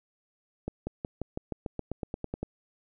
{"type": "accelerating click train", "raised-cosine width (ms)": 2, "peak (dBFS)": -19, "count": 14, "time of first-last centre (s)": [0.68, 2.43], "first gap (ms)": 190, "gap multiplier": 0.94, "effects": []}